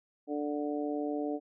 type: harmonic tone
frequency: 147.2 Hz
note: D3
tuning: 4 cents sharp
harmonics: 2 / 3 / 4 / 5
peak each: -33 / -37 / -39 / -41 dBFS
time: 0.27-1.4 s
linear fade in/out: 50 ms
effects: none